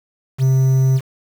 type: tone with quantisation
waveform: triangle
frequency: 132 Hz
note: C3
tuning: 16 cents sharp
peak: -9 dBFS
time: 0.38-1.01 s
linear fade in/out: 50 ms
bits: 6
effects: none